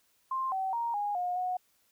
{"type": "tone with pitch steps", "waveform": "sine", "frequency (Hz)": [1053, 764, 935, 822, 717, 731], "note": ["C6", "G5", "A#5", "G#5", "F5", "F#5"], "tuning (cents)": [11, -45, 5, -18, 45, -21], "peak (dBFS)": -29, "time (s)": [0.31, 1.57], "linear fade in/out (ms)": 5, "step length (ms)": 210, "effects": ["white hiss -70 dBFS RMS until 1.91 s"]}